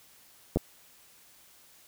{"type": "clicks", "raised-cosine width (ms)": 2, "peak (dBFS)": -13, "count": 2, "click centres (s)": [0.56, 0.571], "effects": ["white hiss -58 dBFS RMS until 1.87 s"]}